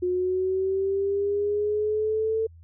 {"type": "linear sweep", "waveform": "sine", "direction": "up", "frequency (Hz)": [359.1, 446.6], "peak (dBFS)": -22, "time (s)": [0.02, 2.47], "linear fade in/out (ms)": 10, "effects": ["added 83 Hz sine -46 dBFS peak until 2.63 s"]}